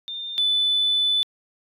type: tone pair in turn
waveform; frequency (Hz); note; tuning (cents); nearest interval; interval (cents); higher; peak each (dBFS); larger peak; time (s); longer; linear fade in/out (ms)
sine; 3608 / 3497; A7 / A7; +43 / -11; minor second; 54; first; -29 / -17; second; 0.08-0.38 / 0.38-1.23; second; 0
effects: tanh soft clip ceiling -13 dBFS